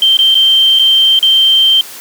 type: tone with dropouts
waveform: sine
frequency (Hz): 3136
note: G7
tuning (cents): 0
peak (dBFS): -5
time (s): 0.02-1.81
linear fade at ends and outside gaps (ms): 2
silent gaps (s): 0.17-0.189 / 0.345-0.352 / 0.789-0.794 / 1.191-1.227
effects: white hiss -30 dBFS RMS until 2 s + high-pass 200 Hz 12 dB/octave